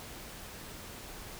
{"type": "silence", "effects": ["pink hiss -46 dBFS RMS until 1.39 s"]}